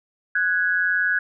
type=tone pair together; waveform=sine; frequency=1480 / 1661.2 Hz; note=F#6 / G#6; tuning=0 / 0 cents; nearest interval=major second; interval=200 cents; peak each=-21 dBFS; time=0.35-1.19 s; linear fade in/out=5 ms; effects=none